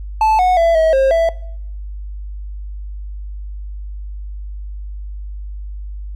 triangle tone with pitch steps, 873 / 733 / 669 / 641 / 535 / 662 Hz, A5 / F#5 / E5 / E5 / C5 / E5, -14 / -16 / +25 / -49 / +38 / +7 cents, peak -8 dBFS, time 0.21-1.29 s, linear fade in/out 2 ms, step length 180 ms, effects noise-tail reverb RT60 0.7 s tail -21 dB re dry + added 50 Hz sine -25 dBFS peak until 6.15 s

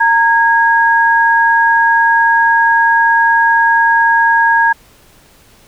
sine tone pair together, 921.1 / 1645 Hz, A#5 / G#6, -21 / -17 cents, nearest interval minor seventh, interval 1004 cents, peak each -10 dBFS, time 0-4.73 s, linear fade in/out 10 ms, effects pink hiss -46 dBFS RMS until 5.67 s

